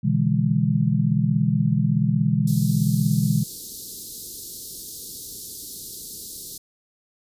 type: chord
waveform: sine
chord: E dominant seventh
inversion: second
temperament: just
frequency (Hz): 123.61 / 148.33 / 164.81 / 206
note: B2 / D3 / E3 / G#3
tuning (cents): +2 / +18 / 0 / -14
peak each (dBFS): -23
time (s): 0.03-3.44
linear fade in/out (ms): 20
type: band-stop noise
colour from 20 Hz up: white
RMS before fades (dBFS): -35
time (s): 2.47-6.58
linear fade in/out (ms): 5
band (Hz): 450 to 3900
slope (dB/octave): 48
effects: resampled to 32000 Hz